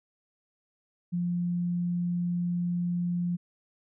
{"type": "tone", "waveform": "sine", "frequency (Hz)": 175.1, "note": "F3", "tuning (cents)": 5, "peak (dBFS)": -26, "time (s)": [1.12, 3.37], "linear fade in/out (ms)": 20, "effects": []}